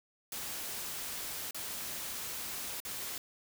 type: noise with dropouts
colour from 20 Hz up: white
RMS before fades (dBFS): -40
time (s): 0.32-3.18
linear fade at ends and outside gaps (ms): 2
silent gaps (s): 1.509-1.545 / 2.802-2.85
effects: none